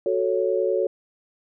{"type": "chord", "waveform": "sine", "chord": "F# minor", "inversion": "none", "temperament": "equal", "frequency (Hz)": [370, 440, 554.4], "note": ["F#4", "A4", "C#5"], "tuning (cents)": [0, 0, 0], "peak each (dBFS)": -24, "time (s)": [0.06, 0.87], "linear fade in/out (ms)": 2, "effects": []}